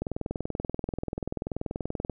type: click train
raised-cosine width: 2 ms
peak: -17 dBFS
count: 44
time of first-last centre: 0.02-2.097 s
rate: 20.7 Hz
effects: none